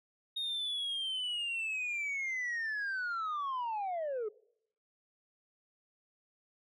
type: linear sweep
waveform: sine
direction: down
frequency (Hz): 3729 to 407.2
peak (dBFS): -31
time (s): 0.36-4.29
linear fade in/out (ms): 10
effects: noise-tail reverb RT60 0.7 s tail -23 dB re dry + tanh soft clip ceiling -32 dBFS